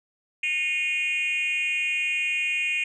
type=tone with frequency modulation; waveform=sine; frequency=2468 Hz; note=D#7; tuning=15 cents flat; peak=-21 dBFS; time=0.43-2.84 s; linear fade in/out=5 ms; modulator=318 Hz; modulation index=0.91; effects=tanh soft clip ceiling -21 dBFS